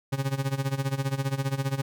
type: tone with tremolo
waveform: 40% pulse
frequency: 136.1 Hz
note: C#3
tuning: 31 cents flat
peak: -22 dBFS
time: 0.12-1.82 s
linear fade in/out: 10 ms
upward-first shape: sine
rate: 15 Hz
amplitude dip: 85%
effects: none